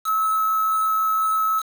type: tone with quantisation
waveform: sine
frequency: 1297 Hz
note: E6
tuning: 28 cents flat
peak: -18 dBFS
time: 0.04-1.63 s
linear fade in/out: 50 ms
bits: 5
effects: none